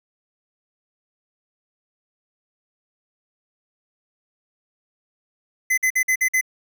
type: tone bursts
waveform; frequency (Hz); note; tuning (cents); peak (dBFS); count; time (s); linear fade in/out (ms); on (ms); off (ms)
square; 2034; C7; -50; -17; 6; 5.7-6.412; 10; 77; 50
effects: none